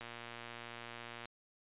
click train, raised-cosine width 0.3 ms, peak -30 dBFS, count 148, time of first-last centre 0.01-1.256 s, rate 118 Hz, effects resampled to 8000 Hz

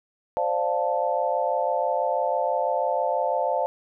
sine chord, D minor seventh, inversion third, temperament equal with one note detuned, 523.3 / 589.4 / 698.5 / 880 Hz, C5 / D5 / F5 / A5, 0 / +6 / 0 / 0 cents, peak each -27 dBFS, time 0.37-3.66 s, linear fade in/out 0 ms, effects none

